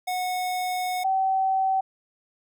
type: tone pair in turn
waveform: square / sine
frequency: 732 / 766 Hz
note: F#5 / G5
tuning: -19 / -40 cents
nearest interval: minor second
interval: 79 cents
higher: second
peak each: -26 / -20 dBFS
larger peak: second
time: 0.07-1.04 / 1.04-1.81 s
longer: first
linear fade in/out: 10 ms
effects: none